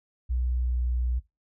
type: tone with pitch glide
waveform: sine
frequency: 61.74 to 61.17 Hz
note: B1 to B1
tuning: 0 to -16 cents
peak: -24 dBFS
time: 0.29-1.2 s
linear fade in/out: 20 ms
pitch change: -16 cents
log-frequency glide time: 0.61-0.77 s
effects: noise-tail reverb RT60 0.2 s tail -18 dB re dry